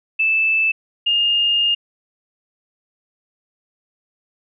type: tone pair in turn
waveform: sine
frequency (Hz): 2633 / 2829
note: E7 / F7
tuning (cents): -3 / +22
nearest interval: minor second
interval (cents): 125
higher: second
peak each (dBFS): -14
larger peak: neither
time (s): 0.19-0.72 / 1.06-1.75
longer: second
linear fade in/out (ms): 10
effects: none